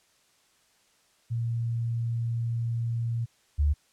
sine tone pair in turn, 116.54 / 73.37 Hz, A#2 / D2, 0 / -1 cents, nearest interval minor sixth, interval 801 cents, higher first, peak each -26 / -20 dBFS, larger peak second, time 1.3-3.26 / 3.58-3.74 s, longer first, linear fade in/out 20 ms, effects white hiss -65 dBFS RMS until 3.92 s + low-pass 9000 Hz 12 dB/octave

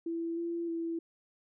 sine tone with pitch steps, 333.3 / 339.2 / 332.4 Hz, E4 / E4 / E4, +19 / +50 / +15 cents, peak -32 dBFS, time 0.06-0.99 s, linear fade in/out 5 ms, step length 310 ms, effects none

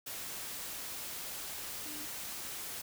sine tone in noise, 299.2 Hz, D4, 32 cents sharp, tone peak -49 dBFS, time 1.85-2.06 s, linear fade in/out 10 ms, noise white, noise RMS -42 dBFS, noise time 0.06-2.82 s, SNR -10 dB, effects none

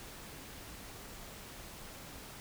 silence, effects pink hiss -49 dBFS RMS until 2.4 s

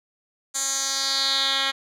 10% pulse tone with band-pass filter sweep, 271.4 Hz, C#4, 36 cents flat, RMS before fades -24 dBFS, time 0.54-1.72 s, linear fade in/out 20 ms, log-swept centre 7500 to 2900 Hz, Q 3.3, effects none

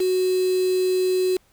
sine tone with quantisation, 370 Hz, F#4, in tune, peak -18 dBFS, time 0-1.37 s, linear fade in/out 5 ms, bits 5, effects pink hiss -61 dBFS RMS until 1.52 s

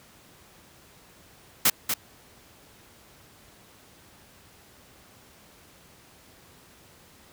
white noise with echo, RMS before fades -19 dBFS, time 1.65-1.7 s, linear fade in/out 5 ms, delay 240 ms, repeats 1, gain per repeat -7 dB, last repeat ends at 1.94 s, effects pink hiss -54 dBFS RMS until 7.32 s + high-pass 60 Hz 12 dB/octave

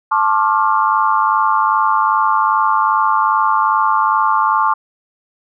sine chord, D minor seventh, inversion second, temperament equal with one note detuned, 880 / 1072.2 / 1174.7 / 1396.9 Hz, A5 / C6 / D6 / F6, 0 / +42 / 0 / 0 cents, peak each -16 / -16 / -16 / -22 dBFS, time 0.11-4.74 s, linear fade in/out 10 ms, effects none

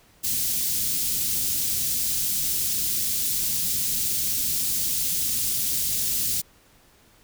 white band-stop noise, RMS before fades -25 dBFS, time 0.23-6.42 s, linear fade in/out 20 ms, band 210 to 4400 Hz, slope 12 dB/octave, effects pink hiss -57 dBFS RMS until 7.23 s

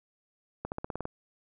accelerating click train, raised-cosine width 1 ms, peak -20 dBFS, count 8, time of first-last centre 0.65-1.054 s, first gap 69 ms, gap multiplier 0.94, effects none

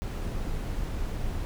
brown noise, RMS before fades -31 dBFS, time 0.02-1.45 s, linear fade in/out 0 ms, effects none

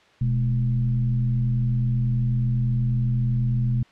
sine tone with frequency modulation, 123.1 Hz, B2, 5 cents flat, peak -19 dBFS, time 0.21-3.83 s, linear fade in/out 5 ms, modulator 88.2 Hz, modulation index 0.55, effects white hiss -55 dBFS RMS until 3.91 s + low-pass 3000 Hz 12 dB/octave

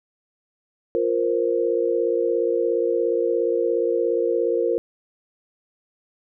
sine chord, F suspended fourth, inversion none, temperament equal, 349.2 / 466.2 / 523.3 Hz, F4 / Bb4 / C5, 0 / 0 / 0 cents, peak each -24 / -21 / -25 dBFS, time 0.95-4.78 s, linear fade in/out 0 ms, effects none

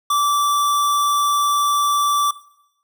square tone, 1163 Hz, D6, 17 cents flat, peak -16 dBFS, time 0.1-2.31 s, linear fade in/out 5 ms, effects noise-tail reverb RT60 0.8 s tail -18 dB re dry

